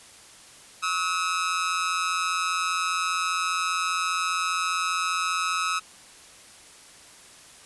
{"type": "tone with amplitude modulation", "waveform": "sawtooth", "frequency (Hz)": 1285, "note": "E6", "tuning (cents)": -45, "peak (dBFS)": -17, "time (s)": [0.82, 5.8], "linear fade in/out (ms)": 20, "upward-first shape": "sine", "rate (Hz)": 175, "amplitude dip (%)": 75, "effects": ["white hiss -49 dBFS RMS until 7.65 s", "resampled to 24000 Hz"]}